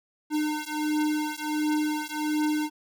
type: beating tone pair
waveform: square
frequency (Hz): 302.8 / 304.2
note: D#4 / D#4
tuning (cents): -47 / -39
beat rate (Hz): 1.4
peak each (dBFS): -29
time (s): 0.3-2.7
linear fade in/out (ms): 50
effects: none